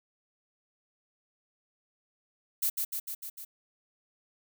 violet noise with echo, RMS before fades -28 dBFS, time 2.62-2.7 s, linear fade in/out 10 ms, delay 150 ms, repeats 5, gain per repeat -3 dB, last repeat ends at 3.45 s, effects none

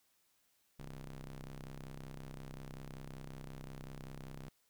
sawtooth ring-modulated tone, 65.41 Hz, C2, in tune, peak -39 dBFS, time 0.79-4.49 s, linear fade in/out 5 ms, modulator 80.4 Hz, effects white hiss -75 dBFS RMS until 4.69 s

